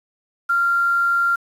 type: tone with quantisation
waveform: sine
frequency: 1386 Hz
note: F6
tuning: 14 cents flat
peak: -15 dBFS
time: 0.49-1.36 s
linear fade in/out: 10 ms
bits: 7
effects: resampled to 32000 Hz